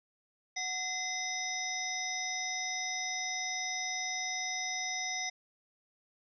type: harmonic tone with a mistuned harmonic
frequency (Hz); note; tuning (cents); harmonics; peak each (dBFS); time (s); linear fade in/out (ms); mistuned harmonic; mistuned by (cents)
740; F#5; 0; 1 / 3 / 5 / 7 / 8; -42 / -37 / -43 / -41 / -39; 0.56-5.3; 10; 3; -130
effects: none